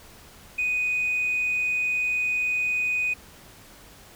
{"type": "tone", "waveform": "sine", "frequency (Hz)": 2489, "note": "D#7", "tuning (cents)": 0, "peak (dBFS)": -21, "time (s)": [0.58, 3.14], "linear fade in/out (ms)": 10, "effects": ["tanh soft clip ceiling -19 dBFS", "pink hiss -49 dBFS RMS until 4.15 s"]}